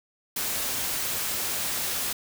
white noise, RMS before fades -29 dBFS, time 0.36-2.13 s, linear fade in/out 5 ms, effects none

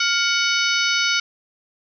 harmonic tone with a mistuned harmonic, 745 Hz, F#5, 12 cents sharp, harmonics 2 / 3 / 4 / 5 / 6 / 7 / 8, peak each -22 / -24 / -25 / -26 / -27 / -27 / -28 dBFS, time 0-1.2 s, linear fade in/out 5 ms, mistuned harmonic 2, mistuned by -100 cents, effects none

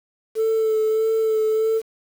sine tone with vibrato, 440 Hz, A4, in tune, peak -15 dBFS, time 0.35-1.82 s, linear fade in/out 50 ms, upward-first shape sine, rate 1.6 Hz, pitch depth 21 cents each way, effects tanh soft clip ceiling -15 dBFS + 7-bit

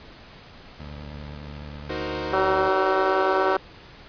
20% pulse tone with vibrato, 73.5 Hz, D2, 2 cents sharp, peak -31 dBFS, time 0.79-2.69 s, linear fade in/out 10 ms, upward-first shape triangle, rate 9.7 Hz, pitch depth 49 cents each way
sawtooth chord, C half-diminished seventh, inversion first, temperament equal, 311.1 / 370 / 466.2 / 523.3 Hz, Eb4 / Gb4 / Bb4 / C5, 0 / 0 / 0 / 0 cents, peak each -29 / -30 / -30 / -30 dBFS, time 1.89-3.57 s, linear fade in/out 10 ms
harmonic tone, 190.1 Hz, F#3, 47 cents sharp, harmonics 2 / 3 / 4 / 5 / 6 / 7 / 8, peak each -24 / -26 / -27 / -28 / -29 / -29 / -30 dBFS, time 2.33-3.57 s, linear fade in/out 2 ms
effects pink hiss -46 dBFS RMS until 4.08 s + resampled to 11025 Hz

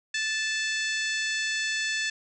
harmonic tone, 876 Hz, A5, 8 cents flat, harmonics 2 / 3 / 4 / 5 / 6 / 7 / 8 / 9, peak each -29 / -33 / -35 / -37 / -39 / -40 / -41 / -42 dBFS, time 0.14-2.1 s, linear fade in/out 5 ms, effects none

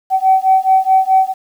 sine beating tone pair, 759 / 763.7 Hz, F#5 / G5, +44 / -45 cents, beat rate 4.7 Hz, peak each -11 dBFS, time 0.1-1.34 s, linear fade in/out 50 ms, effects tanh soft clip ceiling -1 dBFS + 7-bit

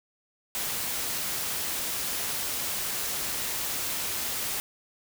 white noise, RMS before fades -31 dBFS, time 0.55-4.6 s, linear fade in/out 0 ms, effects none

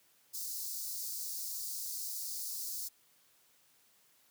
white high-pass noise, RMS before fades -40 dBFS, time 0.33-2.89 s, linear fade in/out 20 ms, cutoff 4400 Hz, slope 48 dB/octave, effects white hiss -68 dBFS RMS until 4.3 s + high-pass 80 Hz 12 dB/octave

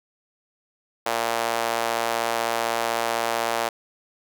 sawtooth tone with high-pass filter, 115.9 Hz, A#2, 10 cents flat, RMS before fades -25 dBFS, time 1.06-3.69 s, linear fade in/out 5 ms, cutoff 670 Hz, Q 1.6, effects none

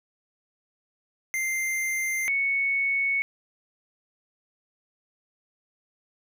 square / sine tone pair in turn, 2091 / 2215 Hz, C7 / C#7, -2 / -2 cents, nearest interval minor second, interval 100 cents, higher second, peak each -26 / -22 dBFS, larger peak second, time 1.34-2.28 / 2.28-3.22 s, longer neither, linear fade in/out 0 ms, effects none

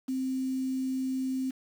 sine tone with quantisation, 261.6 Hz, C4, in tune, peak -28 dBFS, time 0.08-1.51 s, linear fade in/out 10 ms, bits 8, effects none

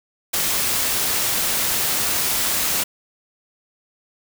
white noise, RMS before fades -21 dBFS, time 0.33-2.84 s, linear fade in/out 10 ms, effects none

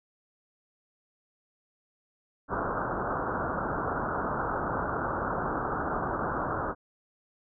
white low-pass noise, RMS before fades -31 dBFS, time 2.48-6.75 s, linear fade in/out 50 ms, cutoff 1500 Hz, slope 96 dB/octave, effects none

